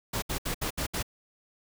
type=noise bursts; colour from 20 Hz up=pink; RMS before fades=-31 dBFS; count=6; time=0.13-1.028 s; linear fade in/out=10 ms; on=93 ms; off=68 ms; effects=none